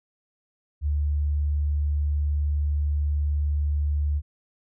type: tone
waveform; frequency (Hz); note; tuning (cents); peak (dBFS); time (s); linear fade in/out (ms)
sine; 73.42; D2; 0; -21; 0.81-4.22; 50
effects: none